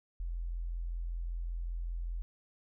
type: tone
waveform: sine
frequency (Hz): 42.6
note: F1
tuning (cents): -42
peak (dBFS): -34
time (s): 0.2-2.22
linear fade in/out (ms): 0
effects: none